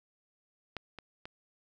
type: clicks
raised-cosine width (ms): 0.3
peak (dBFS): -21 / -28 / -27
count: 3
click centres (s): 0.767 / 0.987 / 1.255
effects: none